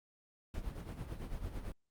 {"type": "noise with tremolo", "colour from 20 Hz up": "brown", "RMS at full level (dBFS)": -40, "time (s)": [0.54, 1.72], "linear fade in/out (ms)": 2, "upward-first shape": "sine", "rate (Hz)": 9, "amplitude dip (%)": 60, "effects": ["Opus 48 kbps"]}